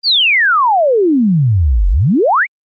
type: exponential two-way sweep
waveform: sine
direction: down then up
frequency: 4883 to 42.17 to 2393 Hz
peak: -8 dBFS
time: 0.03-2.47 s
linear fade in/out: 50 ms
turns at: 1.89 s
effects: Opus 32 kbps